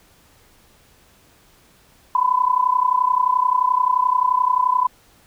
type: tone with amplitude modulation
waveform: sine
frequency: 1004 Hz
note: B5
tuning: 28 cents sharp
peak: -11 dBFS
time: 2.15-4.87 s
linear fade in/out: 2 ms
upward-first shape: sine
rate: 31.5 Hz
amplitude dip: 85%
effects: pink hiss -54 dBFS RMS until 5.26 s